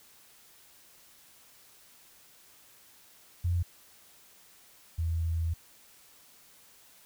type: tone pair in turn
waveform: sine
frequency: 87.31 / 82.41 Hz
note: F2 / E2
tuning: 0 / 0 cents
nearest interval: minor second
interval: 100 cents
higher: first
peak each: -25 / -27 dBFS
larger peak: first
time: 3.44-3.63 / 4.98-5.54 s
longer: second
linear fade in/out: 10 ms
effects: white hiss -58 dBFS RMS until 7.05 s